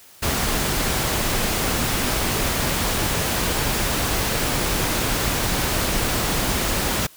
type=noise; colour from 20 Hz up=pink; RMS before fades=-22 dBFS; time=0.22-7.07 s; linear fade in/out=10 ms; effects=white hiss -48 dBFS RMS until 7.16 s